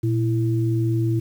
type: tone pair together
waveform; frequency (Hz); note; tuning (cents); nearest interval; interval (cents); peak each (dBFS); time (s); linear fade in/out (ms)
sine; 117.8 / 331.8; A#2 / E4; +19 / +11; octave + tritone; 1792; -19 / -24; 0.03-1.2; 10
effects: 8-bit